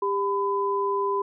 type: tone pair together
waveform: sine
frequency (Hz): 398 / 1005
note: G4 / B5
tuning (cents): +26 / +30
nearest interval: octave + major third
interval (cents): 1604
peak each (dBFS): -25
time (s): 0.02-1.22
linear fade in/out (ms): 5
effects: none